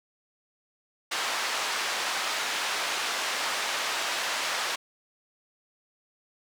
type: band-pass noise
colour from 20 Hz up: pink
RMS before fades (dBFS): -30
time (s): 1.11-4.76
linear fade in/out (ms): 10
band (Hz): 870 to 6100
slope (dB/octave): 12
effects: none